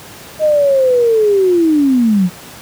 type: linear sweep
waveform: sine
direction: down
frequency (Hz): 628 to 170.6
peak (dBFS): -8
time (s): 0.39-2.3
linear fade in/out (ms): 50
effects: pink hiss -34 dBFS RMS until 2.61 s + high-pass 100 Hz 12 dB/octave